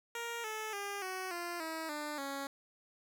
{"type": "tone with pitch steps", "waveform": "10% pulse", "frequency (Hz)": [468.1, 434.2, 402.8, 373.7, 346.7, 321.6, 298.3, 276.7], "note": ["A#4", "A4", "G4", "F#4", "F4", "E4", "D4", "C#4"], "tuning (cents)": [7, -23, 47, 17, -13, -43, 27, -3], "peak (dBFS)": -30, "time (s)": [0.15, 2.47], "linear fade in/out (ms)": 2, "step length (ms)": 290, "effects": []}